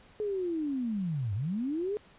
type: linear two-way sweep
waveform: sine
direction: down then up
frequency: 430 to 93.6 to 430 Hz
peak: -29 dBFS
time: 0.2-1.97 s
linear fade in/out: 0 ms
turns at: 1.34 s
effects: pink hiss -58 dBFS RMS until 2.18 s + resampled to 8000 Hz